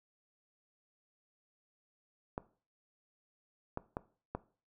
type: clicks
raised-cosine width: 1 ms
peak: -22 dBFS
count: 4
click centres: 2.379 / 3.774 / 3.969 / 4.35 s
effects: noise-tail reverb RT60 0.4 s tail -18 dB re dry